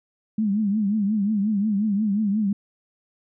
sine tone with vibrato, 207.6 Hz, G#3, in tune, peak -19 dBFS, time 0.38-2.53 s, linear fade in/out 5 ms, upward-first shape triangle, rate 5.6 Hz, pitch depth 130 cents each way, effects none

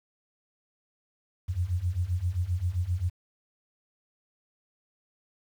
sine beating tone pair, 84.8 / 92.4 Hz, E2 / F#2, +50 / -2 cents, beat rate 7.6 Hz, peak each -30 / -28 dBFS, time 1.48-3.1 s, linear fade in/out 20 ms, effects 9-bit

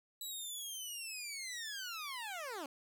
15% pulse linear sweep, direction down, 3951 to 261.9 Hz, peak -35 dBFS, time 0.21-2.66 s, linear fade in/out 2 ms, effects none

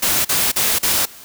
white noise bursts, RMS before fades -17 dBFS, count 4, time 0.02-1.057 s, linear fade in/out 10 ms, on 230 ms, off 39 ms, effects white hiss -40 dBFS RMS until 1.24 s

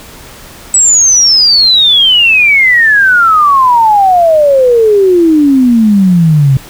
sine exponential sweep, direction down, 7970 to 130.81 Hz, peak -3 dBFS, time 0.74-6.57 s, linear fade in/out 2 ms, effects pink hiss -32 dBFS RMS until 6.69 s

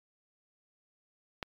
click, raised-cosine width 0.3 ms, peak -19 dBFS, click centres 1.428 s, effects MP3 96 kbps

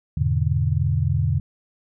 sine chord, E dominant seventh, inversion none, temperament equal with one note detuned, 83.7 / 103.83 / 123.47 / 146.83 Hz, E2 / G#2 / B2 / D3, +27 / 0 / 0 / 0 cents, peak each -23 / -24 / -24 / -23 dBFS, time 0.17-1.4 s, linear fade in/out 5 ms, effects none

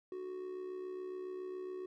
triangle tone with amplitude modulation, 370 Hz, F#4, in tune, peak -36 dBFS, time 0.12-1.86 s, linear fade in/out 2 ms, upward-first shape sine, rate 67.2 Hz, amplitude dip 55%, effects none

